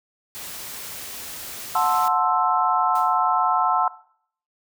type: noise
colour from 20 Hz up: white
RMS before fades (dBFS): -35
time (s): 0.35-2.08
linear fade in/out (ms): 0
type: chord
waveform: sine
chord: F# half-diminished seventh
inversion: none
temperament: equal with one note detuned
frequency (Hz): 729.4 / 880 / 1046.5 / 1318.5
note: F#5 / A5 / C6 / E6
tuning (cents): -25 / 0 / 0 / 0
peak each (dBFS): -23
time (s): 1.75-3.88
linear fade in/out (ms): 2
type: noise with exponential decay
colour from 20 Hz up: white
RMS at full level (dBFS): -39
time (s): 2.95-3.28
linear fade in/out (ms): 5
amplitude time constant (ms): 70
effects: noise-tail reverb RT60 0.6 s tail -19 dB re dry